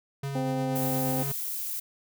square tone with tremolo, 138.59 Hz, C#3, in tune, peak -30 dBFS, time 0.23-1.32 s, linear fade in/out 5 ms, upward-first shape triangle, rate 8.5 Hz, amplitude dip 30%
harmonic tone, 260.7 Hz, C4, 6 cents flat, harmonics 1 / 2 / 3, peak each -30 / -33 / -35 dBFS, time 0.35-1.23 s, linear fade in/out 5 ms
violet noise, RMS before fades -33 dBFS, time 0.75-1.8 s, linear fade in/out 10 ms
effects none

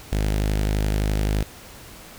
sawtooth tone with notch filter, 51.7 Hz, G#1, 7 cents flat, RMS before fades -22 dBFS, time 0.12-1.43 s, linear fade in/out 5 ms, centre 1100 Hz, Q 1.7, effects pink hiss -43 dBFS RMS until 2.18 s

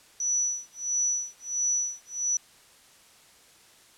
sine tone with tremolo, 5920 Hz, F#8, in tune, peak -22 dBFS, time 0.2-2.37 s, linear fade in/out 2 ms, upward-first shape sine, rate 1.5 Hz, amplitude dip 100%, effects white hiss -56 dBFS RMS until 3.97 s + low-pass 10000 Hz 12 dB/octave

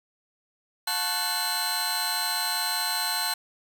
sawtooth tone cluster, 716 / 879 / 1095 / 1497 / 4093 Hz, F5 / A5 / C#6 / F#6 / C8, +43 / -2 / -22 / +20 / -39 cents, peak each -33 / -29 / -33 / -30 / -25 dBFS, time 0.87-3.34 s, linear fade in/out 5 ms, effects none

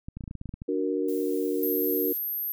clicks, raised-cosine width 5 ms, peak -24 dBFS, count 12, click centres 0.085 / 0.17 / 0.208 / 0.239 / 0.278 / 0.311 / 0.353 / 0.414 / 0.457 / 0.492 / 0.54 / 0.619 s
sine chord, D augmented, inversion none, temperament equal, 293.7 / 370 / 466.2 Hz, D4 / F#4 / A#4, 0 / 0 / 0 cents, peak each -29 dBFS, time 0.68-2.13 s, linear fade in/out 10 ms
violet noise, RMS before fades -44 dBFS, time 1.08-2.18 s, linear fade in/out 5 ms
sine tone, 12860 Hz, G9, 43 cents sharp, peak -28 dBFS, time 1.63-2.52 s, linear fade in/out 0 ms
effects none

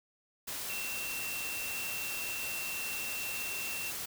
sine tone in noise, 2700 Hz, E7, 41 cents sharp, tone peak -38 dBFS, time 0.69-3.91 s, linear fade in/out 10 ms, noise white, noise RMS -39 dBFS, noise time 0.47-4.06 s, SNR -2 dB, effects none

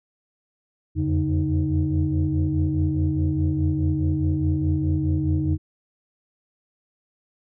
sine tone cluster, 83.6 / 88.4 / 143 / 311.3 Hz, E2 / F2 / D3 / D#4, +25 / +22 / -46 / +1 cents, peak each -24 dBFS, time 0.95-5.58 s, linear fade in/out 50 ms, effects tanh soft clip ceiling -12 dBFS

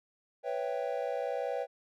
triangle chord, C# half-diminished seventh, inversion third, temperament equal, 493.9 / 554.4 / 659.3 / 784 Hz, B4 / C#5 / E5 / G5, 0 / 0 / 0 / 0 cents, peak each -34 / -34 / -37 / -37 dBFS, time 0.43-1.67 s, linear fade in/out 50 ms, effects none

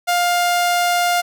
sawtooth tone, 704 Hz, F5, 14 cents sharp, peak -11 dBFS, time 0.07-1.22 s, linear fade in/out 20 ms, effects none

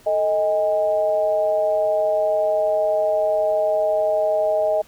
sine tone with amplitude modulation, 627 Hz, D#5, 13 cents sharp, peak -13 dBFS, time 0.06-4.82 s, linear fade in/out 10 ms, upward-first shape sine, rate 188 Hz, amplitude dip 75%, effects pink hiss -51 dBFS RMS until 4.87 s

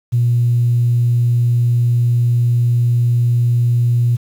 sine tone, 120 Hz, B2, 49 cents flat, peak -10 dBFS, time 0.12-4.17 s, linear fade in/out 20 ms, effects tanh soft clip ceiling -6 dBFS + 7-bit

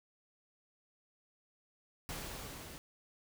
pink noise with level ramp, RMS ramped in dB -42 to -50 dBFS, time 2.09-2.78 s, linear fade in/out 0 ms, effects none

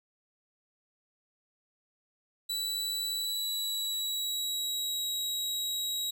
sawtooth tone with pitch glide, 3949 to 3839 Hz, B7 to B7, -1 to -50 cents, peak -28 dBFS, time 2.49-6.11 s, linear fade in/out 10 ms, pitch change -49 cents, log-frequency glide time 3.1-5.06 s, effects none

